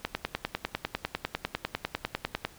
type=click train; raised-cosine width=0.3 ms; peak=-12 dBFS; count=25; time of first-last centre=0.05-2.45 s; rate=10 Hz; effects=pink hiss -54 dBFS RMS until 2.58 s